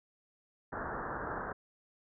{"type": "low-pass noise", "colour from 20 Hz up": "white", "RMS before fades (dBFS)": -39, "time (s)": [0.72, 1.53], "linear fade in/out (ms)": 10, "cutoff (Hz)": 1700, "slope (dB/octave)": 96, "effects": []}